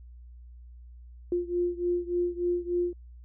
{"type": "beating tone pair", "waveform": "sine", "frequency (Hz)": [350.3, 353.7], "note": ["F4", "F4"], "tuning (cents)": [5, 22], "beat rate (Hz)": 3.4, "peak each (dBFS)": [-28, -30], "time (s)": [1.32, 2.93], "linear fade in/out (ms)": 2, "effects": ["added 60 Hz sine -45 dBFS peak until 3.24 s"]}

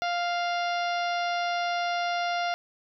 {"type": "harmonic tone", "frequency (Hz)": 698.5, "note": "F5", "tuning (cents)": 0, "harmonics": [1, 2, 3, 4, 5, 6, 7, 8], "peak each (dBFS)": [-27, -33, -37, -39, -41, -43, -44, -45], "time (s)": [0.02, 2.54], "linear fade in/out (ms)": 0, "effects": []}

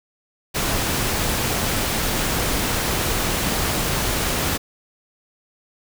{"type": "noise", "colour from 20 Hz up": "pink", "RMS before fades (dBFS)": -22, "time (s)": [0.54, 4.58], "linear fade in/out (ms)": 20, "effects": []}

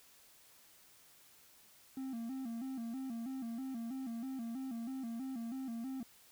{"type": "tone with vibrato", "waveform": "triangle", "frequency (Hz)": 246.9, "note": "B3", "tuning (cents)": 0, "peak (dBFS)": -37, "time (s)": [1.97, 6.03], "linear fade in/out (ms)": 2, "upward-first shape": "square", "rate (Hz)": 3.1, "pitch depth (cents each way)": 120, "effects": ["white hiss -63 dBFS RMS until 6.31 s"]}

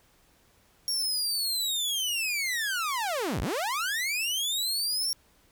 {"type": "linear two-way sweep", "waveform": "sawtooth", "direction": "down then up", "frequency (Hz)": [5580, 33.4, 5580], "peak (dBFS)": -24, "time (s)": [0.88, 5.13], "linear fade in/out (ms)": 0, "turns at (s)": 3.41, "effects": ["pink hiss -63 dBFS RMS until 5.51 s"]}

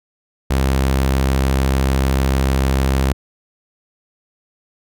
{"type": "tone", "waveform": "sawtooth", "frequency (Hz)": 66.7, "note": "C2", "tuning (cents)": 34, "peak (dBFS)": -10, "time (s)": [0.5, 3.13], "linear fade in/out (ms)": 10, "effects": []}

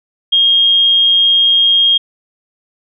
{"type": "tone", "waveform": "sine", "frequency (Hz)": 3241, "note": "G#7", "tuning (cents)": -43, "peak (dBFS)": -7, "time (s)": [0.32, 1.98], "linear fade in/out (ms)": 10, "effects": []}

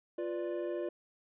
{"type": "chord", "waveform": "triangle", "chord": "B diminished", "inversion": "second", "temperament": "equal", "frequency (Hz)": [349.2, 493.9, 587.3], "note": ["F4", "B4", "D5"], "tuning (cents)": [0, 0, 0], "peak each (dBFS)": [-34, -40, -37], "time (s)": [0.18, 0.89], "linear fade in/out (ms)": 5, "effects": ["resampled to 8000 Hz"]}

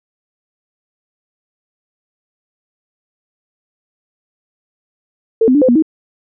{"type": "tone with pitch steps", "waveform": "sine", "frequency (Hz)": [448.5, 256.1, 292.5, 514, 240.8, 316], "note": ["A4", "C4", "D4", "C5", "B3", "D#4"], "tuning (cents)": [33, -37, -7, -31, -44, 27], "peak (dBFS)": -7, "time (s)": [5.41, 5.824], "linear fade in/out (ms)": 5, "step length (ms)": 69, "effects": []}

